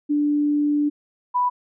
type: tone pair in turn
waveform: sine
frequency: 293.7 / 987.9 Hz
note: D4 / B5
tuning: 0 / 0 cents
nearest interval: octave + major sixth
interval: 2100 cents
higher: second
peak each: -17 dBFS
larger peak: neither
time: 0.09-0.9 / 1.34-1.5 s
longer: first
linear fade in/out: 20 ms
effects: none